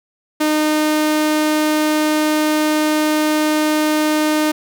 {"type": "tone", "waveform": "sawtooth", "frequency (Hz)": 306.2, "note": "D#4", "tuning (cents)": -28, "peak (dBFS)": -10, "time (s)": [0.4, 4.52], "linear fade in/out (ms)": 10, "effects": []}